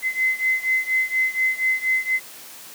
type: beating tone pair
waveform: sine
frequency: 2048 / 2052.2 Hz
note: C7 / C7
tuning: -38 / -34 cents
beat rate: 4.2 Hz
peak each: -21 / -23 dBFS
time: 0.02-2.2 s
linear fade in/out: 50 ms
effects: white hiss -41 dBFS RMS until 2.74 s + high-pass 150 Hz 12 dB/octave